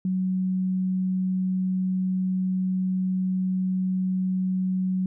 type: tone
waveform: sine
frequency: 186.1 Hz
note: F#3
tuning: 10 cents sharp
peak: -22 dBFS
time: 0.05-5.06 s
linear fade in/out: 2 ms
effects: none

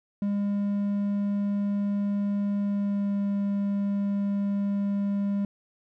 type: tone with pitch glide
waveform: triangle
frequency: 202.4 to 200.7 Hz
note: G#3 to G3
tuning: -44 to +41 cents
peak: -22 dBFS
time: 0.22-5.45 s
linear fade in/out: 2 ms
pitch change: -15 cents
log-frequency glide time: 2.59-3.23 s
effects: none

